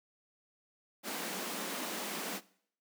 pink high-pass noise, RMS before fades -39 dBFS, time 1.03-2.41 s, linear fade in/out 50 ms, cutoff 180 Hz, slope 96 dB/octave, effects noise-tail reverb RT60 0.6 s tail -20 dB re dry

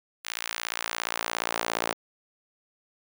sawtooth tone with high-pass filter sweep, 57.2 Hz, A#1, 32 cents flat, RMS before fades -32 dBFS, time 0.24-1.94 s, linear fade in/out 20 ms, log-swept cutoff 2100 to 550 Hz, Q 0.8, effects none

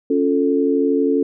sine chord, Db augmented, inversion none, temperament equal, 277.2 / 349.2 / 440 Hz, Db4 / F4 / A4, 0 / 0 / 0 cents, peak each -17 / -22 / -18 dBFS, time 0.1-1.23 s, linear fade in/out 5 ms, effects none

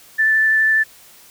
sine tone with vibrato, 1760 Hz, A6, in tune, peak -12 dBFS, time 0.18-0.84 s, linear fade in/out 20 ms, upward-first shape triangle, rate 12 Hz, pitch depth 10 cents each way, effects white hiss -46 dBFS RMS until 1.3 s

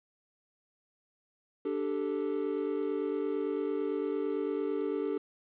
triangle chord, D suspended fourth, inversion none, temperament just, 293.7 / 391.6 / 440.5 Hz, D4 / G4 / A4, 0 / -2 / +2 cents, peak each -33 / -32 / -32 dBFS, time 1.65-5.18 s, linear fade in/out 5 ms, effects resampled to 8000 Hz + 10-bit

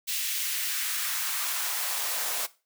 white noise with high-pass filter sweep, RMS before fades -30 dBFS, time 0.07-2.47 s, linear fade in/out 20 ms, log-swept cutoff 2800 to 540 Hz, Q 1.3, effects noise-tail reverb RT60 0.3 s tail -18 dB re dry

